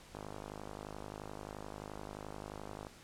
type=click train; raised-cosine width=1 ms; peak=-30 dBFS; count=141; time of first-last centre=0.15-2.868 s; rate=51.5 Hz; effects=pink hiss -57 dBFS RMS until 3.03 s + low-pass 10000 Hz 12 dB/octave